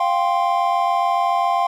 triangle chord, F suspended second, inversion none, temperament just, 698.5 / 785.8 / 1047.7 Hz, F5 / G5 / C6, 0 / +4 / +2 cents, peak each -18 / -19 / -19 dBFS, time 0-1.67 s, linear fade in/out 5 ms, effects none

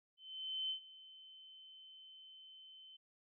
sine tone with ADSR envelope, 3068 Hz, G7, 38 cents flat, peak -36 dBFS, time 0.17-2.97 s, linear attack 530 ms, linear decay 96 ms, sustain -19 dB, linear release 11 ms, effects none

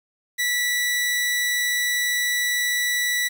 sawtooth tone, 1957 Hz, B6, 16 cents flat, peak -17 dBFS, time 0.38-3.29 s, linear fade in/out 20 ms, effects 8-bit

